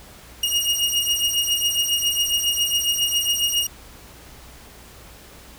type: beating tone pair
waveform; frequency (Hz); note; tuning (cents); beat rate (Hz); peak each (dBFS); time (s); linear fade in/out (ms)
sawtooth; 2858 / 2865.3; F7 / F7; +39 / +44; 7.3; -19; 0.43-3.67; 5
effects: added 60 Hz sine -48 dBFS peak until 5.58 s + pink hiss -45 dBFS RMS until 5.58 s